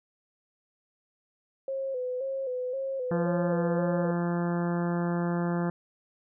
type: tone with vibrato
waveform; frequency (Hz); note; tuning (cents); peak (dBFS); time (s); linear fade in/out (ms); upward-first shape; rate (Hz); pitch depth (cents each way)
sine; 520; C5; -11; -29; 1.68-4.11; 2; square; 1.9; 59
type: harmonic tone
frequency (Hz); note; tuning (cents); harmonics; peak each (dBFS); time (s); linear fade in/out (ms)
173; F3; -16; 1 / 2 / 3 / 4 / 5 / 6 / 7 / 8 / 9 / 10; -27 / -33 / -37 / -39 / -41 / -43 / -44 / -45 / -46 / -47; 3.11-5.7; 2
effects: none